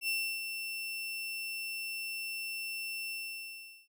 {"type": "tone with ADSR envelope", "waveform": "35% pulse", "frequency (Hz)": 2700, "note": "E7", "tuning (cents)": 41, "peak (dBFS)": -28, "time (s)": [0.01, 3.88], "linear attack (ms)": 70, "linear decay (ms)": 320, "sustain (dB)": -7, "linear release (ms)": 770, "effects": []}